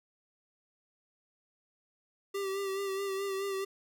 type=tone with vibrato; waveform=square; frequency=391.4 Hz; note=G4; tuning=3 cents flat; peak=-33 dBFS; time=2.34-3.65 s; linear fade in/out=10 ms; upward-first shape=sine; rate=4.7 Hz; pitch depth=34 cents each way; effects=none